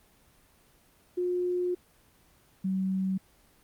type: tone pair in turn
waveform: sine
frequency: 358.1 / 189.7 Hz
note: F4 / F#3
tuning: +43 / +43 cents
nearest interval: major seventh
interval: 1100 cents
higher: first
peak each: -26 dBFS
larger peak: neither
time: 1.17-1.75 / 2.64-3.18 s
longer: first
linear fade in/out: 10 ms
effects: pink hiss -62 dBFS RMS until 3.63 s + Opus 24 kbps